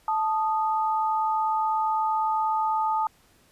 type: tone pair together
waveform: sine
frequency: 876 / 1238.9 Hz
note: A5 / D#6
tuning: -8 / -8 cents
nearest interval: tritone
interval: 600 cents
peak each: -23 / -28 dBFS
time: 0.08-3.07 s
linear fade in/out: 2 ms
effects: pink hiss -60 dBFS RMS until 3.51 s + resampled to 32000 Hz